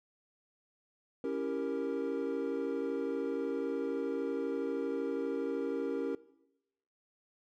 triangle chord, C# diminished seventh, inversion none, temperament equal with one note detuned, 277.2 / 329.6 / 393.4 / 466.2 Hz, C#4 / E4 / G4 / Bb4, 0 / 0 / +6 / 0 cents, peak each -35 / -39 / -36 / -34 dBFS, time 1.24-6.15 s, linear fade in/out 2 ms, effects noise-tail reverb RT60 0.9 s tail -20 dB re dry + tanh soft clip ceiling -22 dBFS

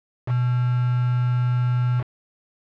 sine tone with quantisation, 123.47 Hz, B2, in tune, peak -18 dBFS, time 0.26-2.04 s, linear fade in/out 50 ms, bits 5, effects low-pass 2000 Hz 12 dB/octave

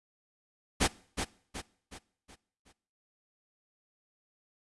pink noise with echo, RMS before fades -25 dBFS, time 0.8-0.88 s, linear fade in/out 20 ms, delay 370 ms, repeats 5, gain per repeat -7 dB, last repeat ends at 2.73 s, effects noise-tail reverb RT60 0.6 s tail -22 dB re dry + resampled to 24000 Hz

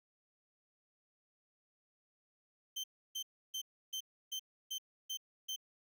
30% pulse tone bursts, 3109 Hz, G7, 15 cents flat, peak -35 dBFS, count 8, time 2.76-5.562 s, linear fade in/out 10 ms, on 79 ms, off 310 ms, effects none

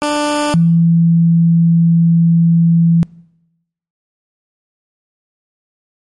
15% pulse / sine tone pair in turn, 295.5 / 167.43 Hz, D4 / E3, +11 / +27 cents, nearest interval minor seventh, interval 984 cents, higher first, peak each -7 dBFS, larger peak neither, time 0.02-0.54 / 0.54-3.03 s, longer second, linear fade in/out 0 ms, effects noise-tail reverb RT60 0.9 s tail -24 dB re dry + MP3 48 kbps

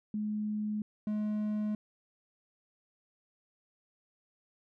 sine / triangle tone pair in turn, 211.6 / 211.6 Hz, G#3 / G#3, +33 / +33 cents, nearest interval unison, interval 0 cents, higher neither, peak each -31 / -28 dBFS, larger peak second, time 0.14-0.82 / 1.07-1.75 s, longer neither, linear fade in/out 2 ms, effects none

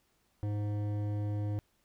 sine tone with hard clipping, 103.83 Hz, G#2, in tune, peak -33 dBFS, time 0.43-1.59 s, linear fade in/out 0 ms, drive 12 dB, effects pink hiss -73 dBFS RMS until 1.84 s

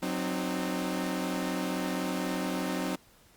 sawtooth chord, C diminished, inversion second, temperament equal with one note detuned, 185 / 261.6 / 305.6 Hz, Gb3 / C4 / Eb4, 0 / 0 / -31 cents, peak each -30 / -30 / -31 dBFS, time 0.02-2.96 s, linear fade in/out 10 ms, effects pink hiss -60 dBFS RMS until 3.36 s + Opus 48 kbps

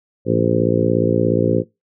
harmonic tone with a mistuned harmonic, 57 Hz, A#1, 38 cents flat, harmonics 2 / 3 / 4 / 5 / 6 / 7 / 8 / 9, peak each -22 / -22 / -22 / -22 / -22 / -22 / -22 / -22 dBFS, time 0.25-1.64 s, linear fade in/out 50 ms, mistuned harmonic 2, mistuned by -68 cents, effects noise-tail reverb RT60 0.2 s tail -20 dB re dry

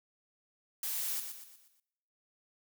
blue noise with echo, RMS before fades -36 dBFS, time 0.83-1.2 s, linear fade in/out 2 ms, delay 120 ms, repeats 5, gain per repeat -7 dB, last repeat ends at 1.8 s, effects noise-tail reverb RT60 1.0 s tail -25 dB re dry

